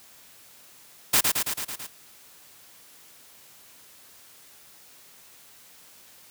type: noise with echo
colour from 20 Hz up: white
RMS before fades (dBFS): -19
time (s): 1.13-1.21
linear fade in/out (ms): 10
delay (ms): 110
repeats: 6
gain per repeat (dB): -3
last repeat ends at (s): 1.87
effects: white hiss -52 dBFS RMS until 6.3 s + high-pass 60 Hz 12 dB/octave